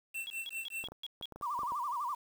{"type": "tone with tremolo", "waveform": "square", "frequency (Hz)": 2692, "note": "E7", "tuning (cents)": 36, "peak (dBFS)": -36, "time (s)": [0.14, 0.86], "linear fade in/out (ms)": 10, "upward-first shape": "sine", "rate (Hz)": 5.1, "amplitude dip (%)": 100}
{"type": "tone bursts", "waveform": "sine", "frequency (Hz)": 3322, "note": "G#7", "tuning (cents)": 0, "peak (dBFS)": -38, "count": 6, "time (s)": [0.27, 1.256], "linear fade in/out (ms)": 0, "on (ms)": 31, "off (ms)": 160}
{"type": "clicks", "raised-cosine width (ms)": 1, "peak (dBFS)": -33, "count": 10, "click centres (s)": [0.84, 0.886, 0.92, 1.212, 1.323, 1.36, 1.412, 1.591, 1.633, 1.721]}
{"type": "tone with vibrato", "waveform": "sine", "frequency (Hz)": 1064, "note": "C6", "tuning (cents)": 29, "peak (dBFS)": -33, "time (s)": [1.42, 2.15], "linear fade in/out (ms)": 10, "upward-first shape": "sine", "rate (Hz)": 12, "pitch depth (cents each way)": 210}
{"effects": ["9-bit"]}